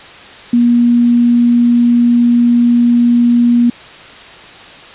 sine tone, 239 Hz, A#3, 43 cents sharp, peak -6 dBFS, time 0.53-3.7 s, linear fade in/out 5 ms, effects white hiss -34 dBFS RMS until 4.94 s + resampled to 8000 Hz

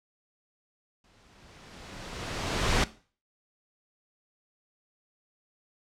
pink noise with exponential growth, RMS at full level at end -23 dBFS, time 1.04-2.84 s, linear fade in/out 2 ms, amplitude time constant 390 ms, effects noise-tail reverb RT60 0.4 s tail -17 dB re dry + low-pass 6000 Hz 12 dB/octave

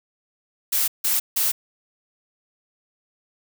blue noise bursts, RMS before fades -21 dBFS, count 3, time 0.72-1.52 s, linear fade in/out 10 ms, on 160 ms, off 160 ms, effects none

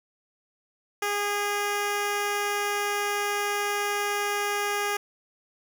10% pulse tone, 409.7 Hz, G#4, 24 cents flat, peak -17 dBFS, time 1.02-4.97 s, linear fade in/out 5 ms, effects none

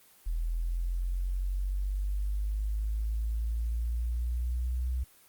sine linear sweep, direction up, 40.46 to 63.3 Hz, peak -28 dBFS, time 0.26-5.04 s, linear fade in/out 10 ms, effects white hiss -59 dBFS RMS until 5.28 s + Opus 24 kbps

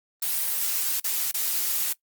blue noise with dropouts, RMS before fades -26 dBFS, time 0.22-1.93 s, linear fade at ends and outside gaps 5 ms, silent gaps 1-1.042 / 1.315-1.342 s, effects noise-tail reverb RT60 0.1 s tail -20 dB re dry + Opus 32 kbps

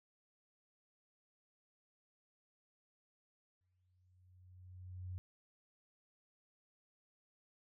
sine tone with exponential growth, 91.3 Hz, F#2, 23 cents flat, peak -40 dBFS, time 3.61-5.18 s, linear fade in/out 0 ms, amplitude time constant 340 ms, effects none

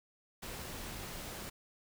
pink noise, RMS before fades -44 dBFS, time 0.42-1.5 s, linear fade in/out 10 ms, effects none

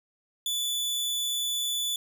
sawtooth tone, 3471 Hz, A7, 24 cents flat, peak -24 dBFS, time 0.46-1.96 s, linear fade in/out 2 ms, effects none

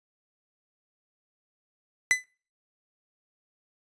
45% pulse tone with exponential decay, 2008 Hz, B6, 28 cents sharp, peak -15 dBFS, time 2.11-2.24 s, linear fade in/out 0 ms, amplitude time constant 27 ms, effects noise-tail reverb RT60 0.4 s tail -26 dB re dry + resampled to 22050 Hz

